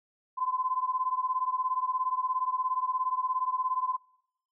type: beating tone pair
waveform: sine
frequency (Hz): 1017 / 1034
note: C6 / C6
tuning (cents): -50 / -21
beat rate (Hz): 17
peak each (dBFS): -29 / -31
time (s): 0.37-3.97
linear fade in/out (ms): 20
effects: noise-tail reverb RT60 0.7 s tail -22 dB re dry